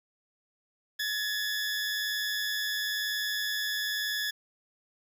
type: tone pair together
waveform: 20% pulse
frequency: 1699 / 1800 Hz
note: G#6 / A6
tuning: +39 / +39 cents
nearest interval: minor second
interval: 100 cents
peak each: -25 / -33 dBFS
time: 0.99-4.31 s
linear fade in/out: 10 ms
effects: 10-bit